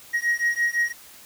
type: beating tone pair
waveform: triangle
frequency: 1886 / 1891.9 Hz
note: A#6 / A#6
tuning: +20 / +25 cents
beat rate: 5.9 Hz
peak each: -22 dBFS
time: 0.13-0.93 s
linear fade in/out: 20 ms
effects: white hiss -47 dBFS RMS until 1.25 s